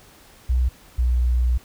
sine tone pair in turn, 62.6 / 61.17 Hz, B1 / B1, +24 / -16 cents, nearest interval unison, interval 40 cents, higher first, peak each -16 dBFS, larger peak neither, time 0.49-0.69 / 0.98-1.58 s, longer second, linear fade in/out 10 ms, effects pink hiss -50 dBFS RMS until 1.64 s

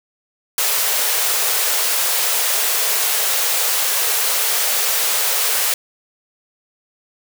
white high-pass noise, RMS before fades -18 dBFS, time 0.58-5.74 s, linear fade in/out 2 ms, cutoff 400 Hz, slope 96 dB/octave, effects none

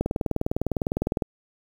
click train, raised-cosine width 2 ms, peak -10 dBFS, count 25, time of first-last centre 0.01-1.222 s, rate 19.8 Hz, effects 7-bit

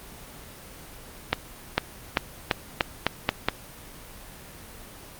accelerating click train, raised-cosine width 0.3 ms, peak -3 dBFS, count 8, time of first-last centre 1.33-3.486 s, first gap 450 ms, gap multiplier 0.87, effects pink hiss -44 dBFS RMS until 5.19 s + Opus 24 kbps

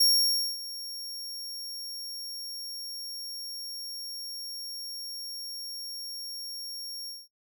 sawtooth tone with ADSR envelope, 5540 Hz, F8, 15 cents flat, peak -16 dBFS, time 0-7.28 s, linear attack 9 ms, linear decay 560 ms, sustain -18 dB, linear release 200 ms, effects noise-tail reverb RT60 0.1 s tail -19 dB re dry

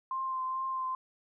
sine tone with vibrato, 1046.5 Hz, C6, in tune, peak -31 dBFS, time 0.11-0.95 s, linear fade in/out 2 ms, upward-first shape triangle, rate 2.3 Hz, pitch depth 20 cents each way, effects none

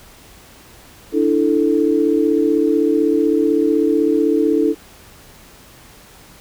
sine chord, D suspended second, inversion none, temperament equal, 293.7 / 329.6 / 440 Hz, D4 / E4 / A4, 0 / 0 / 0 cents, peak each -17 dBFS, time 1.12-4.75 s, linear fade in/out 50 ms, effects pink hiss -44 dBFS RMS until 6.4 s

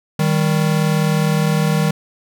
square tone pair together, 156.41 / 196.1 Hz, D#3 / G3, +9 / +1 cents, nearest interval major third, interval 392 cents, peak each -16 / -20 dBFS, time 0.19-1.91 s, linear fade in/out 5 ms, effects none

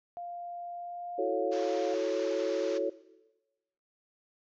sine tone with pitch glide, 698.5 to 705.8 Hz, F5 to F5, 0 to +18 cents, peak -37 dBFS, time 0.17-1.94 s, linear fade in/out 0 ms, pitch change +18 cents, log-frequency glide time 0.75-1.3 s
sine chord, F# minor seventh, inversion third, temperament equal, 329.6 / 370 / 440 / 554.4 Hz, E4 / F#4 / A4 / C#5, 0 / 0 / 0 / 0 cents, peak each -37 / -33 / -33 / -31 dBFS, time 1.18-2.9 s, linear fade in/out 10 ms
pink band-pass noise, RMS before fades -47 dBFS, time 1.51-2.79 s, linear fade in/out 20 ms, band 820 to 6600 Hz, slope 96 dB/octave
effects noise-tail reverb RT60 1.0 s tail -17 dB re dry

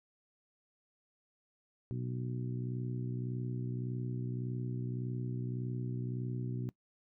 harmonic tone, 61.74 Hz, B1, in tune, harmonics 2 / 3 / 4 / 5 / 6, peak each -36 / -44 / -45 / -48 / -48 dBFS, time 1.91-6.69 s, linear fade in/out 0 ms, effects noise-tail reverb RT60 0.1 s tail -21 dB re dry

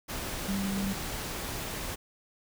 sine tone in noise, 196 Hz, G3, in tune, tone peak -29 dBFS, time 0.47-0.94 s, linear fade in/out 20 ms, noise pink, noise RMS -36 dBFS, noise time 0.08-1.96 s, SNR +4 dB, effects none

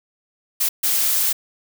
blue noise bursts at uneven times, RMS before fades -19 dBFS, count 2, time 0.6-0.69 / 0.83-1.33 s, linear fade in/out 10 ms, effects none

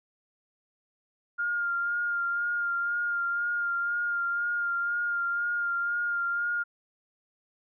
sine tone with vibrato, 1407 Hz, F6, 12 cents sharp, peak -26 dBFS, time 1.38-6.64 s, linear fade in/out 20 ms, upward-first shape sine, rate 2 Hz, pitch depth 22 cents each way, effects none

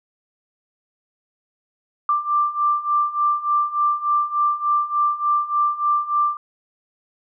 sine beating tone pair, 1179 / 1182.4 Hz, D6 / D6, +6 / +11 cents, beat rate 3.4 Hz, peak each -22 / -19 dBFS, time 2.09-6.37 s, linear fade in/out 2 ms, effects none

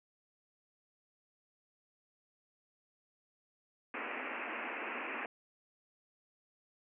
white band-pass noise, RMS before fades -41 dBFS, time 3.94-5.26 s, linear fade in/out 2 ms, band 220 to 2700 Hz, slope 96 dB/octave, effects none

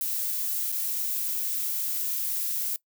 violet noise with dropouts, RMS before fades -29 dBFS, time 0.01-2.76 s, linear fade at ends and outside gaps 1 ms, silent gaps 0.718-0.724 s, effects noise-tail reverb RT60 0.1 s tail -21 dB re dry

